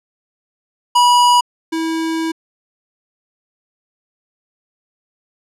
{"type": "tone pair in turn", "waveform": "square", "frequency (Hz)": [973, 324.7], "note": ["B5", "E4"], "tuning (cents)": [-26, -26], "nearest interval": "octave + perfect fifth", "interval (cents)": 1900, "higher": "first", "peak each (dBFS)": [-9, -18], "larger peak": "first", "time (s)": [[0.95, 1.41], [1.72, 2.32]], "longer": "second", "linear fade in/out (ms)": 10, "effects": ["low-pass 9000 Hz 12 dB/octave"]}